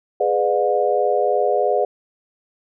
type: chord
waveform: sine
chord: G# diminished seventh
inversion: none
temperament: just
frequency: 415.3 / 498.4 / 598 / 717.6 Hz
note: G#4 / B4 / D5 / F5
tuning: 0 / +16 / +31 / +47 cents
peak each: -21 dBFS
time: 0.2-1.85 s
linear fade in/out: 5 ms
effects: none